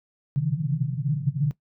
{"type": "band-pass noise", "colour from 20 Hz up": "pink", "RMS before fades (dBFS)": -25, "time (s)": [0.36, 1.51], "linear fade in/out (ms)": 0, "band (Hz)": [130, 160], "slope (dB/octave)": 96, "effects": ["noise-tail reverb RT60 0.1 s tail -18 dB re dry"]}